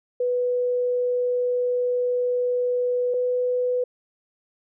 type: tone pair in turn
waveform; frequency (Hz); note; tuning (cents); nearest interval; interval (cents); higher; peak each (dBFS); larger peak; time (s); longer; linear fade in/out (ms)
sine; 493.6 / 497; B4 / B4; -1 / +11; unison; 12; second; -20; neither; 0.2-3.14 / 3.14-3.84; first; 5
effects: none